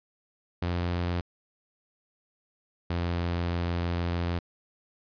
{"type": "tone pair in turn", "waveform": "sawtooth", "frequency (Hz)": [87.5, 86.4], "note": ["F2", "F2"], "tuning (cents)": [4, -18], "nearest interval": "unison", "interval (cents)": 22, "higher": "first", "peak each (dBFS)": -23, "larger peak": "neither", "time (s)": [[0.62, 1.21], [2.9, 4.39]], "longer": "second", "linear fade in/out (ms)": 5, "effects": ["resampled to 11025 Hz"]}